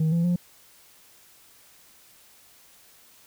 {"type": "tone with pitch steps", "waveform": "sine", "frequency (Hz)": [158.5, 168.9, 176.1], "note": ["D#3", "E3", "F3"], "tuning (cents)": [32, 42, 15], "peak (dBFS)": -17, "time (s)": [0, 0.36], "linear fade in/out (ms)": 5, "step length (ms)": 120, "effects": ["tanh soft clip ceiling -19 dBFS", "white hiss -55 dBFS RMS until 3.26 s"]}